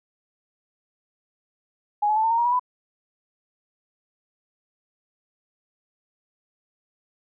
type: tone with pitch steps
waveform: sine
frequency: 831 / 852.9 / 875.3 / 898.4 / 922.1 / 946.3 / 971.3 / 996.8 Hz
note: G#5 / G#5 / A5 / A5 / A#5 / A#5 / B5 / B5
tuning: +1 / +46 / -9 / +36 / -19 / +26 / -29 / +16 cents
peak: -18 dBFS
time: 2.02-2.596 s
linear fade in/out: 10 ms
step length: 72 ms
effects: none